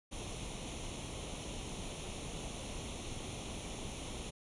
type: noise with comb filter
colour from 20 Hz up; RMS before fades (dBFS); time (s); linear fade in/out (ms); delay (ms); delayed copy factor
pink; -43; 0.11-4.31; 20; 0.31; +0.7
effects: resampled to 24000 Hz